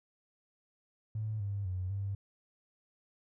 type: tone with pitch steps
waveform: triangle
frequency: 108.4 / 100.3 / 91.9 / 99 Hz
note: A2 / G2 / F#2 / G2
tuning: -25 / +40 / -11 / +18 cents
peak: -29 dBFS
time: 1.15-2.15 s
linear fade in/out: 5 ms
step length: 250 ms
effects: tanh soft clip ceiling -31 dBFS